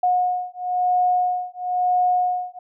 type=beating tone pair; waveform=sine; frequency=724 / 725 Hz; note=F#5 / F#5; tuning=-38 / -35 cents; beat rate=1 Hz; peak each=-21 dBFS; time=0.03-2.59 s; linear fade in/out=5 ms; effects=none